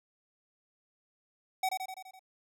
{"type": "tone with echo", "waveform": "square", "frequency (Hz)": 755, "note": "F#5", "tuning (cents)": 35, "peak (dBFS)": -28, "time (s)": [1.63, 1.69], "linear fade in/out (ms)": 5, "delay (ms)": 84, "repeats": 6, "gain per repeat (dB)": -4, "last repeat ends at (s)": 2.194, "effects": []}